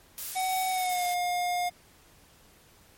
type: noise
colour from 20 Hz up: blue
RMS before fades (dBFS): -36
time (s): 0.18-1.14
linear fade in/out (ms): 0
type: tone with pitch glide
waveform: square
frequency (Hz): 750 to 712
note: F#5 to F5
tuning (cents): +23 to +33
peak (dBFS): -27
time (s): 0.35-1.7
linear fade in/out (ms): 20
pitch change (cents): -90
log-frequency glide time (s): 0.7-1.05
effects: pink hiss -58 dBFS RMS until 2.97 s + MP3 64 kbps